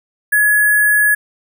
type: tone with sample-and-hold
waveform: sine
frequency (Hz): 1690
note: G#6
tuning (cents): +30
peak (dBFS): -9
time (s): 0.32-1.15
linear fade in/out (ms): 10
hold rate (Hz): 11025
effects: none